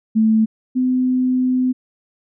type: tone pair in turn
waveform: sine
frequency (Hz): 220 / 254.6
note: A3 / C4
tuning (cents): 0 / -47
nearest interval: minor third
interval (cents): 253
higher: second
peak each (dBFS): -11 / -14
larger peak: first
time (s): 0.15-0.46 / 0.75-1.73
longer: second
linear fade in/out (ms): 20
effects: none